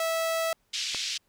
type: tone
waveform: sawtooth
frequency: 654 Hz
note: E5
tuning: 14 cents flat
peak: -22 dBFS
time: 0-0.53 s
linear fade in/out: 2 ms
type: band-pass noise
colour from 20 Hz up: pink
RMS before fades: -32 dBFS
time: 0.73-1.18 s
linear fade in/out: 10 ms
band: 2700 to 6200 Hz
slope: 24 dB/octave
type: click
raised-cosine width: 0.5 ms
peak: -21 dBFS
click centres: 0.947 s
effects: pink hiss -71 dBFS RMS until 1.28 s